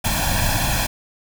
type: noise with comb filter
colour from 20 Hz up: pink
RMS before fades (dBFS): -20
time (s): 0.04-0.87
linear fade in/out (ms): 10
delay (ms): 1.2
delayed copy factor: +0.9
effects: none